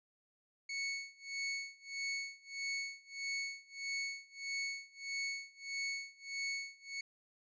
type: tone with tremolo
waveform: sawtooth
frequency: 2213 Hz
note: C#7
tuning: 3 cents flat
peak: -32 dBFS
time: 0.69-7.01 s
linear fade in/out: 5 ms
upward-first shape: sine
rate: 1.6 Hz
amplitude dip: 95%
effects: resampled to 16000 Hz